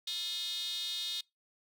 square tone with high-pass filter, 193.9 Hz, G3, 19 cents flat, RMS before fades -37 dBFS, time 0.07-1.21 s, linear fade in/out 5 ms, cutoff 3700 Hz, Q 9.1, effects noise-tail reverb RT60 0.2 s tail -24 dB re dry

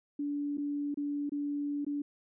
sine tone with dropouts, 288.8 Hz, D4, 29 cents flat, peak -31 dBFS, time 0.19-2.02 s, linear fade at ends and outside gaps 5 ms, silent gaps 0.573-0.58 / 0.944-0.972 / 1.295-1.319 / 1.848-1.865 s, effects none

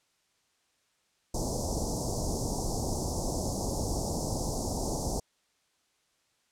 pink band-stop noise, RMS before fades -31 dBFS, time 1.34-5.2 s, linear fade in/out 5 ms, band 900 to 5100 Hz, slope 48 dB/octave, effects white hiss -72 dBFS RMS until 6.51 s + low-pass 8000 Hz 12 dB/octave

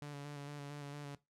sawtooth tone with vibrato, 144.2 Hz, D3, 31 cents flat, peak -40 dBFS, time 0.02-1.15 s, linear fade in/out 0 ms, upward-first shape square, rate 4.4 Hz, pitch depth 23 cents each way, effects noise-tail reverb RT60 0.2 s tail -18 dB re dry + low-pass 10000 Hz 12 dB/octave

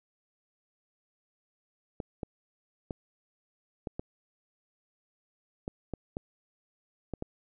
clicks, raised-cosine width 2 ms, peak -21 dBFS, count 10, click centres 2.002 / 2.232 / 2.908 / 3.872 / 3.995 / 5.679 / 5.937 / 6.169 / 7.137 / 7.224 s, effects none

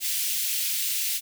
white high-pass noise, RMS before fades -27 dBFS, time 0-1.21 s, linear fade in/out 50 ms, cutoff 2300 Hz, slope 24 dB/octave, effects none

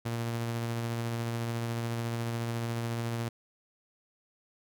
sawtooth tone with tremolo, 116.6 Hz, A#2, 1 cent sharp, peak -26 dBFS, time 0.05-3.29 s, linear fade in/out 10 ms, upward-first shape triangle, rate 14 Hz, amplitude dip 25%, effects none

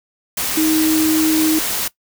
sine tone in noise, 314.7 Hz, D#4, 20 cents sharp, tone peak -13 dBFS, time 0.57-1.59 s, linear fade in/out 5 ms, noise white, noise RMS -21 dBFS, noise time 0.37-1.88 s, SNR +5 dB, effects noise-tail reverb RT60 0.1 s tail -19 dB re dry

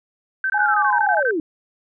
sine tone bursts, 1547 Hz, G6, 23 cents flat, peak -18 dBFS, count 11, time 0.44-1.309 s, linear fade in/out 2 ms, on 59 ms, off 22 ms
sine tone, 835 Hz, G#5, 9 cents sharp, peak -19 dBFS, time 0.54-1.2 s, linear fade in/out 5 ms
sine linear sweep, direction down, 1519 to 292.7 Hz, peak -19 dBFS, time 0.59-1.4 s, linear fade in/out 2 ms
effects none

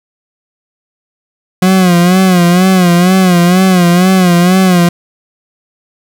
40% pulse tone with vibrato, 180.9 Hz, F#3, 39 cents flat, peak -4 dBFS, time 1.62-4.89 s, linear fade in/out 5 ms, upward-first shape sine, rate 2.1 Hz, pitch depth 82 cents each way, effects none

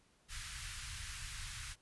pink band-stop noise, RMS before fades -45 dBFS, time 0.28-1.76 s, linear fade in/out 50 ms, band 110 to 1400 Hz, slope 24 dB/octave, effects pink hiss -71 dBFS RMS until 1.81 s + resampled to 24000 Hz

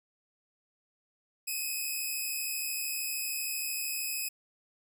5% pulse tone pair together, 2502 / 2575 Hz, D#7 / E7, +9 / -41 cents, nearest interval unison, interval 50 cents, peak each -26 dBFS, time 1.47-4.29 s, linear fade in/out 10 ms, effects none

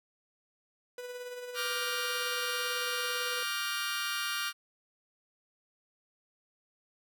45% pulse tone with tremolo, 493.9 Hz, B4, in tune, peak -38 dBFS, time 0.98-3.43 s, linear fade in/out 2 ms, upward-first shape sine, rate 18 Hz, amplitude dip 40%
20% pulse chord, G minor seventh, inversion second, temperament just, 1176 / 1411.2 / 1568 / 1881.6 Hz, D6 / F6 / G6 / Bb6, +2 / +18 / 0 / +16 cents, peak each -33 / -30 / -35 / -36 dBFS, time 1.54-4.53 s, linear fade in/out 50 ms
effects none

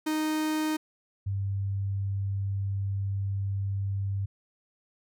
45% pulse / sine tone pair in turn, 310 / 98.49 Hz, D#4 / G2, -6 / +9 cents, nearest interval octave + minor sixth, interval 1985 cents, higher first, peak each -26 / -27 dBFS, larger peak first, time 0.06-0.77 / 1.26-4.26 s, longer second, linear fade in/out 10 ms, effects none

